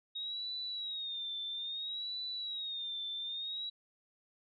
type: tone with vibrato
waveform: sine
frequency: 3753 Hz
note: A#7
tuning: 11 cents sharp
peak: -37 dBFS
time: 0.15-3.7 s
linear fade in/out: 10 ms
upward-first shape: sine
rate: 0.6 Hz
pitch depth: 99 cents each way
effects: none

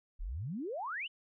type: exponential sweep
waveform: sine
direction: up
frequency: 32.7 to 3136 Hz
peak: -36 dBFS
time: 0.19-1.08 s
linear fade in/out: 20 ms
effects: none

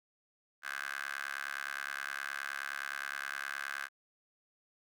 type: tone with high-pass filter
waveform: 15% pulse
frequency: 69.6 Hz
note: C#2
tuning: 8 cents sharp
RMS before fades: -40 dBFS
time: 0.62-3.89 s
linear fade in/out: 50 ms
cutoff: 1500 Hz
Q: 6
effects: none

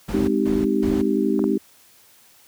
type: noise bursts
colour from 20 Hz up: brown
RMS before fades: -26 dBFS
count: 3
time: 0.08-1.02 s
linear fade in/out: 10 ms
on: 200 ms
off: 170 ms
type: chord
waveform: sine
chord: Ab major seventh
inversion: none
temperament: just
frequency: 207.7 / 259.6 / 311.5 / 389.3 Hz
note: Ab3 / C4 / Eb4 / G4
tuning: 0 / -13 / +2 / -12 cents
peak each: -23 dBFS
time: 0.13-1.58 s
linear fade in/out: 10 ms
type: clicks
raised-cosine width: 1 ms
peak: -17 dBFS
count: 2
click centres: 1.393 / 1.441 s
effects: white hiss -53 dBFS RMS until 2.47 s + high-pass 60 Hz 12 dB/octave

